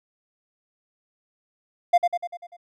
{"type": "tone with echo", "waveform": "triangle", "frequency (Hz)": 698.5, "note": "F5", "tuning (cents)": 0, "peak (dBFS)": -10, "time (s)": [1.93, 1.98], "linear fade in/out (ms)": 10, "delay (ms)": 98, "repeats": 6, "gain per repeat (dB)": -5, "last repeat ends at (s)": 2.568, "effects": []}